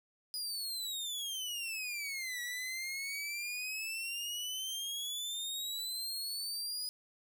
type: exponential two-way sweep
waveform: sawtooth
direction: down then up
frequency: 4978 to 1928 to 4978 Hz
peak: -34 dBFS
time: 0.34-6.89 s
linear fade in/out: 0 ms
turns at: 2.41 s
effects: none